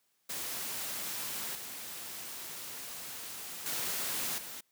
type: noise with level steps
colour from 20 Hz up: white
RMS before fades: -38 / -43 / -35 / -44 dBFS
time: 0.29-4.61 s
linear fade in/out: 10 ms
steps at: 1.55 / 3.66 / 4.38 s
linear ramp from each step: 2 ms
effects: white hiss -75 dBFS RMS until 4.71 s + high-pass 100 Hz 12 dB/octave